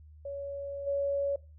sine tone with level steps, 561 Hz, C#5, 21 cents sharp, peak -35 / -27 dBFS, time 0.25-1.36 s, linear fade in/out 5 ms, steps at 0.86 s, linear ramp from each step 20 ms, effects noise-tail reverb RT60 0.3 s tail -21 dB re dry + added 76 Hz sine -50 dBFS peak until 1.58 s

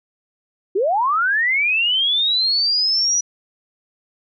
sine linear sweep, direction up, 348.6 to 5890 Hz, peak -15 dBFS, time 0.75-3.21 s, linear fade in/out 10 ms, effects none

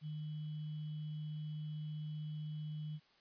sine tone with sample-and-hold, 152.6 Hz, D#3, 33 cents flat, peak -40 dBFS, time 0.01-3 s, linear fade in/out 50 ms, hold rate 3150 Hz, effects white hiss -69 dBFS RMS until 3.2 s + resampled to 11025 Hz

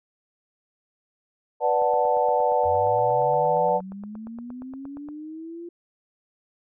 sine chord, B minor seventh, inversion none, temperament equal, 493.9 / 587.3 / 740 / 880 Hz, B4 / D5 / F#5 / A5, 0 / 0 / 0 / 0 cents, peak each -24 dBFS, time 1.6-3.81 s, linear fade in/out 50 ms
click train, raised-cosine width 1 ms, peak -30 dBFS, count 29, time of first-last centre 1.82-5.087 s, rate 8.57 Hz
sine linear sweep, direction up, 85.6 to 346.8 Hz, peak -34 dBFS, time 2.65-5.69 s, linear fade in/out 5 ms
effects none

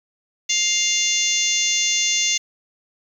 harmonic tone with a mistuned harmonic, 700 Hz, F5, 4 cents sharp, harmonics 3 / 4 / 5 / 6 / 7 / 8 / 9 / 10, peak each -26 / -24 / -25 / -29 / -31 / -29 / -22 / -28 dBFS, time 0.49-2.38 s, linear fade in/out 10 ms, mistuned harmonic 10, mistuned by -41 cents, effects 8-bit

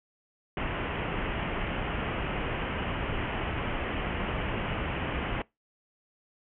pink low-pass noise, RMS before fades -32 dBFS, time 0.57-5.42 s, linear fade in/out 2 ms, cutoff 3100 Hz, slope 96 dB/octave, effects noise-tail reverb RT60 0.2 s tail -23 dB re dry

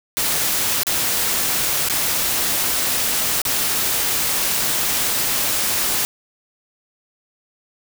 white noise with dropouts, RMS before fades -20 dBFS, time 0.17-6.05 s, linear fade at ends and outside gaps 0 ms, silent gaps 0.833-0.868 / 1.886-1.898 / 3.417-3.452 s, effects none

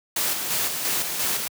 white noise with tremolo, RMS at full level -24 dBFS, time 0.16-1.48 s, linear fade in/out 5 ms, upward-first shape square, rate 2.9 Hz, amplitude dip 40%, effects high-pass 100 Hz 12 dB/octave

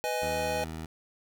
square chord, G# minor, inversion first, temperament just, 498.4 / 623 / 830.6 Hz, B4 / D#5 / G#5, +16 / +2 / 0 cents, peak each -34 dBFS, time 0.04-0.64 s, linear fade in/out 0 ms
15% pulse tone, 80 Hz, D#2, 49 cents sharp, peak -30 dBFS, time 0.22-0.86 s, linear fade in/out 5 ms
effects none

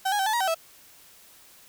35% pulse tone with pitch steps, 767 / 826 / 771 / 867 / 950 / 765 / 655 Hz, G5 / G#5 / G5 / A5 / A#5 / G5 / E5, -38 / -10 / -29 / -26 / +33 / -42 / -11 cents, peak -21 dBFS, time 0.05-0.547 s, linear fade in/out 10 ms, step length 71 ms, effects white hiss -53 dBFS RMS until 1.68 s

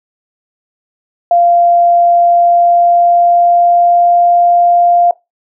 sine tone with pitch glide, 693 to 697.8 Hz, F5 to F5, -14 to -2 cents, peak -5 dBFS, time 1.31-5.11 s, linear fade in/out 2 ms, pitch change +12 cents, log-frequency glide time 2.2-4.24 s, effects noise-tail reverb RT60 0.2 s tail -21 dB re dry

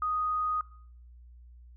sine tone, 1244.5 Hz, D#6, in tune, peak -27 dBFS, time 0.02-0.61 s, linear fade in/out 2 ms, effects noise-tail reverb RT60 0.6 s tail -21 dB re dry + added 60 Hz sine -49 dBFS peak until 1.76 s

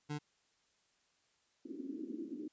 25% pulse tone, 148.4 Hz, D3, 18 cents sharp, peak -34 dBFS, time 0.09-0.19 s, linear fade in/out 20 ms
white band-pass noise, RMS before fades -44 dBFS, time 1.65-2.48 s, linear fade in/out 5 ms, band 250 to 330 Hz, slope 48 dB/octave
effects white hiss -75 dBFS RMS until 2.52 s + resampled to 16000 Hz

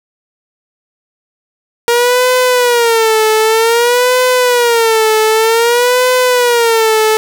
sawtooth tone with vibrato, 469.1 Hz, A#4, 11 cents sharp, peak -4 dBFS, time 1.88-7.17 s, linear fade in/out 0 ms, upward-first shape sine, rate 0.53 Hz, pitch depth 130 cents each way, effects none

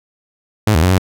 sawtooth tone with pitch steps, 106.9 / 79.1 / 91 / 93.6 Hz, A2 / D#2 / F#2 / F#2, -49 / +29 / -28 / +20 cents, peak -6 dBFS, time 0.67-0.982 s, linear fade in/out 5 ms, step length 78 ms, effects none

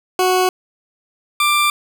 20% pulse tone pair in turn, 368.8 / 1182.8 Hz, F#4 / D6, -6 / +12 cents, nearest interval octave + minor sixth, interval 2018 cents, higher second, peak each -8 dBFS, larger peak neither, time 0.19-0.49 / 1.4-1.7 s, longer neither, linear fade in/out 2 ms, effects none

